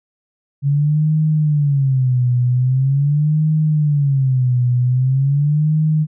sine tone with vibrato, 138.59 Hz, C#3, in tune, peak -12 dBFS, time 0.62-6.07 s, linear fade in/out 50 ms, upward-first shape sine, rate 0.43 Hz, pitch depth 200 cents each way, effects none

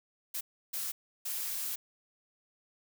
blue noise bursts at uneven times, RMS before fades -36 dBFS, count 3, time 0.34-0.41 / 0.73-0.92 / 1.25-1.76 s, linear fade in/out 10 ms, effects none

